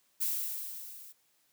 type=noise with level ramp; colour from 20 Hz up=violet; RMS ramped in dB=-30 to -51 dBFS; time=0.2-1.13 s; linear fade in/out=20 ms; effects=white hiss -71 dBFS RMS until 1.52 s + high-pass 100 Hz 12 dB/octave